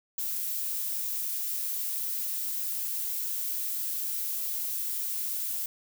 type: noise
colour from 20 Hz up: violet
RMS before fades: -32 dBFS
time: 0.18-5.66 s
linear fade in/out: 2 ms
effects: none